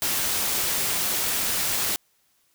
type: noise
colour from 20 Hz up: white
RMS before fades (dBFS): -25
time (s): 0.02-1.96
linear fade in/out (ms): 0
effects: white hiss -66 dBFS RMS until 2.54 s